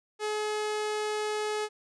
sawtooth tone, 424.6 Hz, G#4, 38 cents sharp, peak -25 dBFS, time 0.19-1.69 s, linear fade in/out 50 ms, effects resampled to 22050 Hz

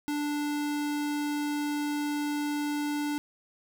square tone, 293.7 Hz, D4, in tune, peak -29 dBFS, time 0.08-3.18 s, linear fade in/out 0 ms, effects none

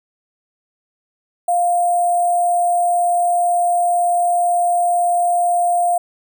sine tone with sample-and-hold, 701 Hz, F5, 6 cents sharp, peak -13 dBFS, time 1.48-5.98 s, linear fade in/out 5 ms, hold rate 8820 Hz, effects none

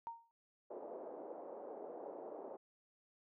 sine tone with exponential decay, 925 Hz, A#5, 14 cents flat, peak -39 dBFS, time 0.07-0.31 s, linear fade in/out 0 ms, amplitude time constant 52 ms
pink band-pass noise, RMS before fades -49 dBFS, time 0.7-2.57 s, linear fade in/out 10 ms, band 380 to 710 Hz, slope 24 dB/octave
effects none

